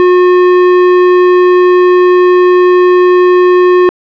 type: tone with hard clipping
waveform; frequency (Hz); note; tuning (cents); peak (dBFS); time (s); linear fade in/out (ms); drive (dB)
sine; 361.1; F#4; -42; -5; 0-3.89; 0; 18
effects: low-pass 2000 Hz 12 dB/octave